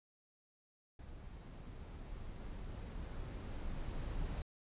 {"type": "noise with level ramp", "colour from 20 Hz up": "brown", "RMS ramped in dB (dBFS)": [-51, -40], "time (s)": [0.99, 4.42], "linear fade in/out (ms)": 2, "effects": ["resampled to 8000 Hz"]}